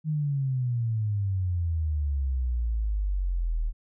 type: exponential sweep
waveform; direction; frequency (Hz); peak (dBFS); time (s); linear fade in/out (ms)
sine; down; 157.6 to 37.97; -24; 0.04-3.73; 50
effects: none